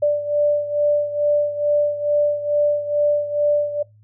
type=beating tone pair; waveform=sine; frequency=587.3 / 589.6 Hz; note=D5 / D5; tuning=0 / +7 cents; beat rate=2.3 Hz; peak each=-17 / -22 dBFS; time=0.02-3.83 s; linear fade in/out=10 ms; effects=noise-tail reverb RT60 0.2 s tail -23 dB re dry + added 106 Hz sine -48 dBFS peak until 4.03 s